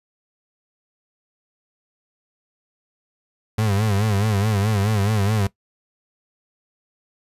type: tone with vibrato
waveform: 35% pulse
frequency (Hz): 103.83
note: G#2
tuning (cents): 0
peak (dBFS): -16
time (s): 3.58-5.47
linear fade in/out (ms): 5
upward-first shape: sine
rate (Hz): 4.7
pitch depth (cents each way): 110
effects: noise-tail reverb RT60 0.1 s tail -18 dB re dry + resampled to 32000 Hz